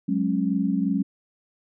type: chord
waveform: sine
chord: F# suspended second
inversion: none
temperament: equal with one note detuned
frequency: 185 / 207.7 / 273.7 Hz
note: F#3 / G#3 / C#4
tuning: 0 / 0 / -22 cents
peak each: -25 dBFS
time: 0.08-1.03 s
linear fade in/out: 10 ms
effects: none